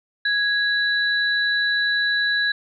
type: tone pair together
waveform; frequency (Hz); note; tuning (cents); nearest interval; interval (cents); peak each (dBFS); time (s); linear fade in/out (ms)
sine; 1661.2 / 3956; G#6 / B7; 0 / +2; octave + minor third; 1502; -19 / -24; 0.25-2.52; 5
effects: none